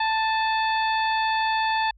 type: harmonic tone with a mistuned harmonic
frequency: 883 Hz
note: A5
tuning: 6 cents sharp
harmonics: 1 / 2 / 3 / 4 / 5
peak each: -22 / -28 / -32 / -34 / -36 dBFS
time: 0-1.91 s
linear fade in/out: 5 ms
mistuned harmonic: 3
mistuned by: -30 cents
effects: added 50 Hz sine -51 dBFS peak until 1.97 s